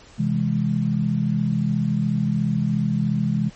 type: chord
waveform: sine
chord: C augmented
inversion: none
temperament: equal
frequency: 130.81 / 164.81 / 207.7 Hz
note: C3 / E3 / G#3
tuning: 0 / 0 / 0 cents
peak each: -24 / -23 / -22 dBFS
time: 0.18-3.5 s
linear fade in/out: 20 ms
effects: pink hiss -48 dBFS RMS until 3.55 s + MP3 32 kbps